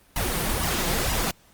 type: noise with flanger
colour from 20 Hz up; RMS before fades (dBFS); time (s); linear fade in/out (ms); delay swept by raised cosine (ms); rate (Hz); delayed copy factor
pink; -25; 0.16-1.31; 2; 1 to 5.9; 2.1; +0.7
effects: pink hiss -57 dBFS RMS until 1.53 s + Opus 32 kbps